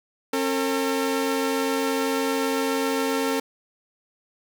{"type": "tone pair together", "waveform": "sawtooth", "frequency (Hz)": [270.2, 452.7], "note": ["C#4", "A4"], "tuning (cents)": [-44, 49], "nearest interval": "major sixth", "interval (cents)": 893, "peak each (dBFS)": -21, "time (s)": [0.33, 3.4], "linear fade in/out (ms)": 5, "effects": []}